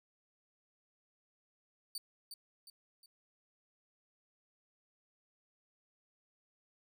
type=tone with echo; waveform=sawtooth; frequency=4577 Hz; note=D8; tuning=45 cents flat; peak=-36 dBFS; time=1.95-1.98 s; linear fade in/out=2 ms; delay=360 ms; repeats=3; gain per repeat=-7 dB; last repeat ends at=3.06 s; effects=none